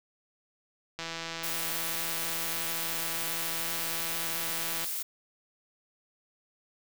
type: click train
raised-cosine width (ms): 0.2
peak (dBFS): -19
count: 637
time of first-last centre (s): 0.99-4.845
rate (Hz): 165
type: noise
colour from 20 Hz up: blue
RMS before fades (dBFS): -34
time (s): 1.43-5.03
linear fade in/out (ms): 10
effects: none